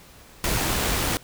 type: noise with amplitude modulation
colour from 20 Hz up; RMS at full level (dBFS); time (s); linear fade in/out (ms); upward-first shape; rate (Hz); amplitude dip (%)
pink; -23; 0.44-1.17; 0; sine; 83.8; 25
effects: pink hiss -49 dBFS RMS until 1.23 s